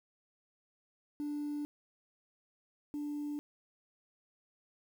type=tone pair in turn; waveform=sine; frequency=293.7 / 293.7 Hz; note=D4 / D4; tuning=0 / 0 cents; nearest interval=unison; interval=0 cents; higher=neither; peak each=-33 / -34 dBFS; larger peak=first; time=1.2-1.65 / 2.94-3.39 s; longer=neither; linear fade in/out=0 ms; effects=tanh soft clip ceiling -33 dBFS + 10-bit